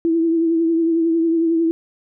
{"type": "tone with vibrato", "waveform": "sine", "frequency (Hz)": 330, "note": "E4", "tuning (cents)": 2, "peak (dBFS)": -14, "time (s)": [0.05, 1.71], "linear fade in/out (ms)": 0, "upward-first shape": "triangle", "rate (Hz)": 11, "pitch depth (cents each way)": 42, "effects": []}